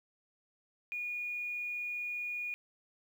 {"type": "tone with quantisation", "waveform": "sine", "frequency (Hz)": 2445, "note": "D#7", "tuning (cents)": -31, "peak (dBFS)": -35, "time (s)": [0.92, 2.54], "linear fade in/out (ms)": 0, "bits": 10, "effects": []}